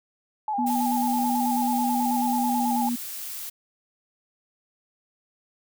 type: tone with vibrato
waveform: sine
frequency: 830.6 Hz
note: G#5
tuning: in tune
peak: -24 dBFS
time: 0.48-2.89 s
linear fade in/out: 2 ms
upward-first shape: square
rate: 9.2 Hz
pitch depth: 55 cents each way
type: tone with pitch glide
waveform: sine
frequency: 244.1 to 240.5 Hz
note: B3 to B3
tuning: -20 to -46 cents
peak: -24 dBFS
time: 0.58-2.96 s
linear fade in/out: 10 ms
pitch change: -26 cents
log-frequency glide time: 2.51-2.74 s
type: noise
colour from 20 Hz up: blue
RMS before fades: -35 dBFS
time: 0.66-3.5 s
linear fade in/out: 10 ms
effects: none